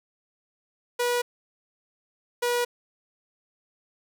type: tone pair in turn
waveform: sawtooth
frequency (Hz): 485.6 / 483.8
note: B4 / B4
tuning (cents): -29 / -36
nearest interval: unison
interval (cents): 7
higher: first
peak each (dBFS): -19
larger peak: neither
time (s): 0.99-1.22 / 2.42-2.65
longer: neither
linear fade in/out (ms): 10
effects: none